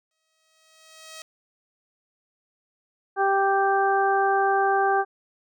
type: tone with exponential growth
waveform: 5% pulse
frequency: 637 Hz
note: D#5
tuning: 41 cents sharp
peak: -26 dBFS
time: 0.11-1.22 s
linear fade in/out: 2 ms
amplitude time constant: 240 ms
type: harmonic tone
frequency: 392 Hz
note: G4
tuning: in tune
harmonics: 1 / 2 / 3 / 4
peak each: -24 / -21 / -28 / -27 dBFS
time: 3.16-5.05 s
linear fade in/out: 50 ms
effects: none